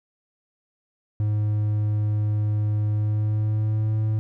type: tone with pitch glide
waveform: triangle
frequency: 105.6 to 108.51 Hz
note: G#2 to A2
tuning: +29 to -24 cents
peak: -18 dBFS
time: 1.2-4.19 s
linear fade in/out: 0 ms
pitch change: +47 cents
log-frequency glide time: 2.92-3.95 s
effects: none